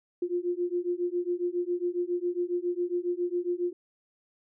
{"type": "beating tone pair", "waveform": "sine", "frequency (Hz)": [349.2, 356.5], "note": ["F4", "F4"], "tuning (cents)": [0, 36], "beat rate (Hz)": 7.3, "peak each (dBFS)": -30, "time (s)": [0.22, 3.73], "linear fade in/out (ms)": 5, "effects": []}